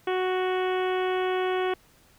harmonic tone, 370 Hz, F#4, in tune, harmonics 1 / 2 / 3 / 4 / 5 / 6 / 7 / 8 / 9, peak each -25 / -31 / -35 / -37 / -39 / -41 / -42 / -43 / -44 dBFS, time 0.07-1.74 s, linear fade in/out 5 ms, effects pink hiss -59 dBFS RMS until 2.18 s

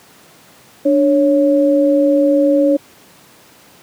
sine tone pair together, 293.7 / 554.4 Hz, D4 / C#5, 0 / 0 cents, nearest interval major seventh, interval 1100 cents, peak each -12 dBFS, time 0.85-2.77 s, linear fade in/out 10 ms, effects pink hiss -45 dBFS RMS until 3.82 s + high-pass 150 Hz 12 dB/octave

